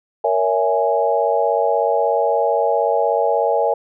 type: chord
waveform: sine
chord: A# half-diminished seventh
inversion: none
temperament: equal with one note detuned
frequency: 466.2 / 562.4 / 659.3 / 830.6 Hz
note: A#4 / C#5 / E5 / G#5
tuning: 0 / +25 / 0 / 0 cents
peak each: -20 dBFS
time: 0.24-3.74 s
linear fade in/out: 5 ms
effects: none